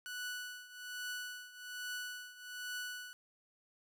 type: tone with tremolo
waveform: sawtooth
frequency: 1480 Hz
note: F#6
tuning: in tune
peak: -35 dBFS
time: 0.06-3.13 s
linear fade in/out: 0 ms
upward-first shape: triangle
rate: 1.2 Hz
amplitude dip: 85%
effects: none